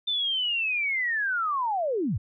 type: linear sweep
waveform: sine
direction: down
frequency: 3577 to 73.42 Hz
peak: -24 dBFS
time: 0.07-2.18 s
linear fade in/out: 10 ms
effects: none